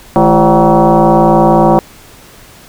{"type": "tone with frequency modulation", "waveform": "sine", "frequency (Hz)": 212.4, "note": "G#3", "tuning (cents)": 39, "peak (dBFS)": -4, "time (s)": [0.16, 1.79], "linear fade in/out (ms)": 0, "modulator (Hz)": 184, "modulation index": 4.2, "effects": ["pink hiss -38 dBFS RMS until 2.68 s"]}